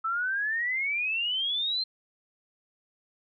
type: exponential sweep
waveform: sine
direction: up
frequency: 1303 to 4183 Hz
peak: -26 dBFS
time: 0.04-1.84 s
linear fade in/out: 10 ms
effects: none